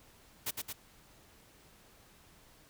white noise with echo, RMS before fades -35 dBFS, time 0.46-0.51 s, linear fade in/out 10 ms, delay 110 ms, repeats 2, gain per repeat -3 dB, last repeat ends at 0.73 s, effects pink hiss -61 dBFS RMS until 2.69 s

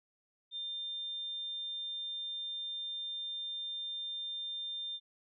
sine tone, 3600 Hz, A7, 39 cents sharp, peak -37 dBFS, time 0.51-5 s, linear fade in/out 50 ms, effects none

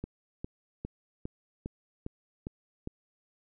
click train, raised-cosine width 3 ms, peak -23 dBFS, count 8, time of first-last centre 0.04-2.874 s, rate 2.47 Hz, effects none

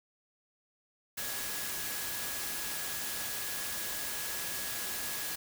sine tone in noise, 1673 Hz, G#6, 12 cents sharp, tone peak -46 dBFS, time 1.17-5.36 s, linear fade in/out 10 ms, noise white, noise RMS -37 dBFS, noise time 1.17-5.36 s, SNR -12 dB, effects none

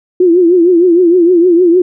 sine tone with vibrato, 350 Hz, F4, 4 cents sharp, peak -4 dBFS, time 0.2-1.82 s, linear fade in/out 5 ms, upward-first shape triangle, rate 6.5 Hz, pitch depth 120 cents each way, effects none

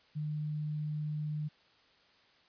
sine tone, 151.3 Hz, D#3, 48 cents flat, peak -33 dBFS, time 0.15-1.49 s, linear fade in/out 20 ms, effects white hiss -65 dBFS RMS until 2.48 s + resampled to 11025 Hz

